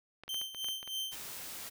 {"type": "clicks", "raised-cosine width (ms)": 0.3, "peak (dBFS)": -31, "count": 9, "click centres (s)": [0.236, 0.28, 0.344, 0.415, 0.547, 0.645, 0.686, 0.829, 0.876]}
{"type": "tone with tremolo", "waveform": "40% pulse", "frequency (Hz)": 3119, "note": "G7", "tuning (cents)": -9, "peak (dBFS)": -33, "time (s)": [0.29, 1.15], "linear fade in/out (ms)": 2, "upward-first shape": "sine", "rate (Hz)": 3.2, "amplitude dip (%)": 75}
{"type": "noise", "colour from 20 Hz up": "white", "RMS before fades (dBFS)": -44, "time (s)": [1.11, 1.7], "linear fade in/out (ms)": 20}
{"effects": []}